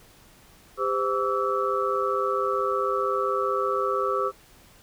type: tone cluster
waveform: sine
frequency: 399.4 / 515 / 1145 / 1315 Hz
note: G4 / C5 / D6 / E6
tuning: +32 / -28 / -44 / -5 cents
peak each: -28 dBFS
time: 0.77-4.32 s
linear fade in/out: 50 ms
effects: pink hiss -54 dBFS RMS until 4.82 s